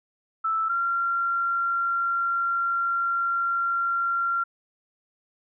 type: tone pair in turn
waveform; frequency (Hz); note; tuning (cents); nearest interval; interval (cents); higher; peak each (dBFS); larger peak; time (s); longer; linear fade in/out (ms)
sine; 1318.5 / 1376.5; E6 / F6; 0 / -25; minor second; 75; second; -22; neither; 0.44-0.69 / 0.69-4.44; second; 10
effects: none